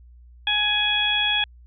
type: harmonic tone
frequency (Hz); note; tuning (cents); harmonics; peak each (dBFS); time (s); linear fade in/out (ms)
836; G#5; +11; 1 / 2 / 3 / 4; -30 / -27 / -25 / -21; 0.47-1.44; 2
effects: added 60 Hz sine -45 dBFS peak until 1.66 s